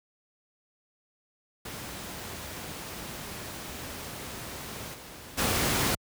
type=noise with level steps; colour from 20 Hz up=pink; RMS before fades=-39 / -45 / -26 dBFS; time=1.65-5.95 s; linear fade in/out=5 ms; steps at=4.93 / 5.37 s; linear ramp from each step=20 ms; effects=high-pass 60 Hz 12 dB/octave